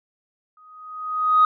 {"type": "tone with exponential growth", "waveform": "sine", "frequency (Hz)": 1251, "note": "D#6", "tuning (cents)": 9, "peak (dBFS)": -9, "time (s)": [0.57, 1.45], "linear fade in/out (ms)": 2, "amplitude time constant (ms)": 190, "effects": ["tanh soft clip ceiling -7 dBFS"]}